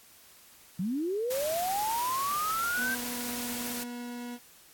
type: linear sweep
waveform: sine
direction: up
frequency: 168.4 to 1577 Hz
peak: -28 dBFS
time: 0.79-2.95 s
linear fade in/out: 5 ms
type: noise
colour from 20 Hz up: white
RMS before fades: -37 dBFS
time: 1.3-3.84 s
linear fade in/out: 10 ms
type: tone with pitch glide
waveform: 40% pulse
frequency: 243.8 to 242 Hz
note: B3 to B3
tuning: -22 to -35 cents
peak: -36 dBFS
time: 2.76-4.39 s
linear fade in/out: 50 ms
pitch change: -13 cents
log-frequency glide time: 2.97-3.37 s
effects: white hiss -56 dBFS RMS until 4.73 s + AAC 64 kbps